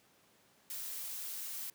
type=noise; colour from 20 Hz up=blue; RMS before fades=-42 dBFS; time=0.7-1.7 s; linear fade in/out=2 ms; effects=pink hiss -67 dBFS RMS until 1.74 s + high-pass 150 Hz 12 dB/octave